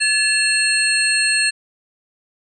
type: tone cluster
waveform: sine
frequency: 1718 / 2689 / 4284 / 8440 Hz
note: A6 / E7 / C8 / C9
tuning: -42 / +34 / +40 / +14 cents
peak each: -20 dBFS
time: 0-1.51 s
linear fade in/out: 20 ms
effects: none